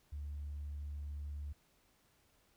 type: tone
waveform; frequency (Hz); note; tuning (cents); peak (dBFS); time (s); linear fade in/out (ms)
sine; 72.8; D2; -15; -39; 0.12-1.53; 10
effects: tanh soft clip ceiling -37 dBFS + pink hiss -72 dBFS RMS until 2.56 s